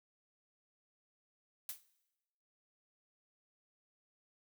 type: noise with exponential decay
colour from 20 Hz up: blue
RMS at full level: -38 dBFS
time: 1.69-1.83 s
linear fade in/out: 2 ms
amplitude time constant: 30 ms
effects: noise-tail reverb RT60 1.0 s tail -19 dB re dry